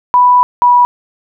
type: tone pair in turn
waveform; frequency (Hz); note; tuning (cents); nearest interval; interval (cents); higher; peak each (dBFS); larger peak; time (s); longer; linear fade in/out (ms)
sine; 987.8 / 976.5; B5 / B5; 0 / -20; unison; 20; first; -4; neither; 0.14-0.43 / 0.62-0.85; first; 0
effects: none